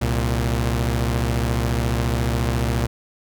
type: tone pair together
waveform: sawtooth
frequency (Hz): 65.56 / 116.8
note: C2 / A#2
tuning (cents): +4 / +4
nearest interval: minor seventh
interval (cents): 1000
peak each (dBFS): -18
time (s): 0.01-2.87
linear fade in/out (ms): 10
effects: none